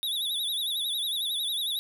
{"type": "tone with vibrato", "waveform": "square", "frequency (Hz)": 3625, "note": "A#7", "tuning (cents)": -49, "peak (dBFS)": -28, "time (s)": [0.03, 1.79], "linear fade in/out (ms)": 0, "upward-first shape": "sine", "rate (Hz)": 11, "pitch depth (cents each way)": 120, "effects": []}